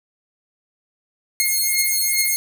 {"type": "beating tone pair", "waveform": "5% pulse", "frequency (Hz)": [2148, 2150.5], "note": ["C7", "C7"], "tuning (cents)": [45, 47], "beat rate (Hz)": 2.5, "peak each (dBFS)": [-10, -10], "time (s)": [1.4, 2.36], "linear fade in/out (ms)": 0, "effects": []}